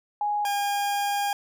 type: tone pair in turn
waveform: sine / 40% pulse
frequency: 830 / 810.6 Hz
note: G#5 / G#5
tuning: -1 / -42 cents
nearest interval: unison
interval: 41 cents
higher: first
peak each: -23 dBFS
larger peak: neither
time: 0.21-0.45 / 0.45-1.33 s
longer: second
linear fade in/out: 2 ms
effects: none